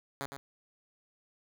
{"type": "tone with echo", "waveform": "5% pulse", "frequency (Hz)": 138.59, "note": "C#3", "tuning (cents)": 0, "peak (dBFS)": -24, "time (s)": [0.21, 0.26], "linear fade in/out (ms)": 0, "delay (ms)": 110, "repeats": 1, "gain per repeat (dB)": -7, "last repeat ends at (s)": 0.37, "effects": []}